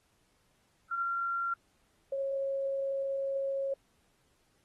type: tone pair in turn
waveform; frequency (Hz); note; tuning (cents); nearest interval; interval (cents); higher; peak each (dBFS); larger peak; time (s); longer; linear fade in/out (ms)
sine; 1376 / 546.1; F6 / C#5; -26 / -26; octave + major third; 1600; first; -30 / -30; neither; 0.91-1.54 / 2.12-3.74; second; 5
effects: pink hiss -72 dBFS RMS until 4.64 s + AAC 32 kbps